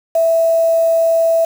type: tone with quantisation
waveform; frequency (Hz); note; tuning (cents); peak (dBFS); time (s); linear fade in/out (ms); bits
sine; 659.3; E5; 0; -10; 0.15-1.45; 5; 5
effects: none